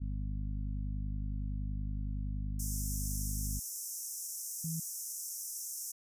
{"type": "harmonic tone", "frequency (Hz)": 50.7, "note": "G#1", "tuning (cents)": -41, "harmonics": [1, 2, 3, 4, 5], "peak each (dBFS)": [-35, -41, -45, -47, -49], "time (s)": [0, 3.6], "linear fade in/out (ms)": 20}
{"type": "high-pass noise", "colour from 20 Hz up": "pink", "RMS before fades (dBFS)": -40, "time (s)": [2.59, 5.92], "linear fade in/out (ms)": 10, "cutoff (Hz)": 5500, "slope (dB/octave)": 96}
{"type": "tone", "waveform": "sine", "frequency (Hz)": 162, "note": "E3", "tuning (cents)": -30, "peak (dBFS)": -35, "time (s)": [4.64, 4.8], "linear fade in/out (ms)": 5}
{"effects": ["resampled to 32000 Hz"]}